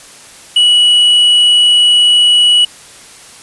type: tone with hard clipping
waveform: triangle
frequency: 2934 Hz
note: F#7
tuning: 15 cents flat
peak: -6 dBFS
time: 0.56-2.65 s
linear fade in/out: 5 ms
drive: 6 dB
effects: white hiss -36 dBFS RMS until 3.42 s + resampled to 24000 Hz